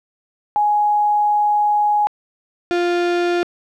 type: tone pair in turn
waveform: sine / 35% pulse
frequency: 834 / 349.7 Hz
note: G#5 / F4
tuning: +7 / +2 cents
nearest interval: octave + minor third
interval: 1505 cents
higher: first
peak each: -13 / -14 dBFS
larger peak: first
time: 0.56-2.07 / 2.71-3.43 s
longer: first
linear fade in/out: 0 ms
effects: low-pass 4000 Hz 12 dB/octave + 9-bit